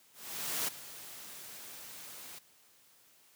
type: noise with ADSR envelope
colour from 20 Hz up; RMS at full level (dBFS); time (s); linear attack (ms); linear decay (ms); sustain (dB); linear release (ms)
white; -33; 0.13-2.39; 550; 10; -15; 8
effects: white hiss -64 dBFS RMS until 3.35 s + high-pass 100 Hz 12 dB/octave